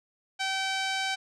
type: tone with low-pass filter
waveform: 5% pulse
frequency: 770 Hz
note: G5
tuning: 31 cents flat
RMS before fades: -30 dBFS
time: 0.39-1.16 s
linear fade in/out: 20 ms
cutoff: 4100 Hz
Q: 0.57
effects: none